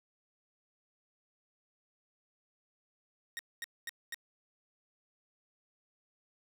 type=tone bursts; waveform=sawtooth; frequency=1864.7 Hz; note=A#6; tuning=in tune; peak=-34 dBFS; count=4; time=3.37-4.144 s; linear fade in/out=0 ms; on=21 ms; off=230 ms; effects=none